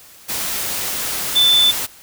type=tone in noise; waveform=sine; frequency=3520 Hz; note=A7; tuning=in tune; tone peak=-10 dBFS; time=1.35-1.72 s; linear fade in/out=20 ms; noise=white; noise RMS=-23 dBFS; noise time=0.28-1.87 s; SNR=+10 dB; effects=white hiss -44 dBFS RMS until 2.02 s